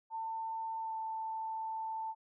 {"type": "tone with pitch glide", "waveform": "sine", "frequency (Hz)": [896, 887.2], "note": ["A5", "A5"], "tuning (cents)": [31, 14], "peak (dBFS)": -36, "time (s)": [0.1, 2.15], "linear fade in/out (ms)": 50, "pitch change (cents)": -17, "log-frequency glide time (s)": [0.8, 0.95], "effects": []}